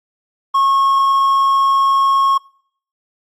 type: tone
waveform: triangle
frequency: 1091 Hz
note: C#6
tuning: 28 cents flat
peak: -9 dBFS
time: 0.54-2.38 s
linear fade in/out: 10 ms
effects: noise-tail reverb RT60 0.6 s tail -24 dB re dry + AAC 48 kbps